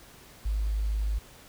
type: tone with quantisation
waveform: sine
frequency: 52.4 Hz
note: G#1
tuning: 16 cents sharp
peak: -25 dBFS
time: 0.45-1.19 s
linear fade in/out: 10 ms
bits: 9
effects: pink hiss -52 dBFS RMS until 1.48 s